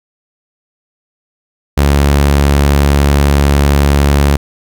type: tone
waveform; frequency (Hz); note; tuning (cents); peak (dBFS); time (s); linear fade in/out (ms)
sawtooth; 71; C#2; +42; -3; 1.77-4.37; 10
effects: none